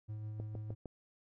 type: tone with tremolo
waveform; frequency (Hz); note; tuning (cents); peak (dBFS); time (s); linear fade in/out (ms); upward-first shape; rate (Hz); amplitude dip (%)
triangle; 107.3; A2; -43; -37; 0.08-0.75; 20; sine; 6.6; 25
type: click train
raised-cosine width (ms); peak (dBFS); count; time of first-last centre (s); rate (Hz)
2; -31; 4; 0.4-0.857; 6.56
effects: none